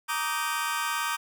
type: chord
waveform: sawtooth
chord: Eb major seventh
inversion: second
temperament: just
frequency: 933.4 / 1166.7 / 1244.5 / 1555.6 Hz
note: Bb5 / D6 / Eb6 / G6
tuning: +2 / -12 / 0 / -14 cents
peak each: -29 dBFS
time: 0.08-1.17 s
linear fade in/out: 20 ms
effects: none